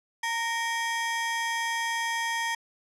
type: ring-modulated tone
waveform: 35% pulse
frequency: 1391 Hz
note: F6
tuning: 7 cents flat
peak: -22 dBFS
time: 0.23-2.55 s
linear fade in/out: 5 ms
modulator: 470 Hz
effects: low-pass 10000 Hz 12 dB/octave